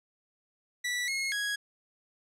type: tone with pitch steps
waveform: sawtooth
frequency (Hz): 1959 / 2163 / 1659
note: B6 / C#7 / G#6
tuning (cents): -15 / -43 / -2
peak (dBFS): -26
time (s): 0.84-1.56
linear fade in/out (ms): 10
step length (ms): 240
effects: low-pass 10000 Hz 12 dB/octave